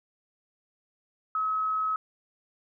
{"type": "tone", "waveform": "sine", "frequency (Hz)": 1282, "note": "E6", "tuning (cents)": -49, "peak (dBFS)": -25, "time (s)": [1.35, 1.96], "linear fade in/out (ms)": 2, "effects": []}